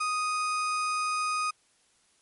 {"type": "tone", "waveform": "35% pulse", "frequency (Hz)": 1244.5, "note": "D#6", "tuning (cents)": 0, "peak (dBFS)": -25, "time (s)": [0, 1.51], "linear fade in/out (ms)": 10, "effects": ["white hiss -66 dBFS RMS until 2.21 s", "MP3 48 kbps"]}